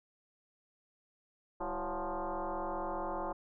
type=tone with frequency modulation; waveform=sine; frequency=155.56 Hz; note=D#3; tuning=in tune; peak=-34 dBFS; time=1.6-3.33 s; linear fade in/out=10 ms; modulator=178 Hz; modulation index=5.6; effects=none